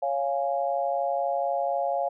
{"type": "chord", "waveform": "sine", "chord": "Db major", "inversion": "none", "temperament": "equal", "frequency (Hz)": [554.4, 698.5, 830.6], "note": ["Db5", "F5", "Ab5"], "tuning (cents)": [0, 0, 0], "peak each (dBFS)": [-28, -27, -31], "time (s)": [0.02, 2.09], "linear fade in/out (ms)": 10, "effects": []}